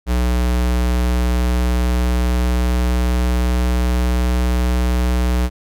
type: tone with pitch glide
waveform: square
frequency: 61 to 61.42 Hz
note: B1 to B1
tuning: -21 to -9 cents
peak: -15 dBFS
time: 0.06-5.5 s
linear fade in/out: 50 ms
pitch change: +12 cents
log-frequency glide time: 0.62-4.49 s
effects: none